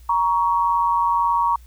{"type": "tone pair together", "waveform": "sine", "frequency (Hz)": [941.8, 1120], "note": ["A#5", "C#6"], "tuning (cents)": [18, 18], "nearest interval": "minor third", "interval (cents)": 300, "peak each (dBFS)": [-18, -20], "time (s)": [0.09, 1.56], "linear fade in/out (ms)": 5, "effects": ["added 60 Hz sine -42 dBFS peak until 1.66 s", "white hiss -57 dBFS RMS until 1.66 s"]}